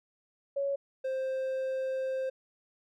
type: tone pair in turn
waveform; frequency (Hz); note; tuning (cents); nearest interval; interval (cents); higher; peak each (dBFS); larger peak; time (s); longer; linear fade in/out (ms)
sine / triangle; 557 / 525.7; C#5 / C5; +8 / +8; minor second; 100; first; -28; neither; 0.56-0.76 / 1.04-2.3; second; 10
effects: none